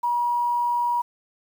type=tone; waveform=sine; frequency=960 Hz; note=B5; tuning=49 cents flat; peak=-20 dBFS; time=0.03-1.02 s; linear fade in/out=10 ms; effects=8-bit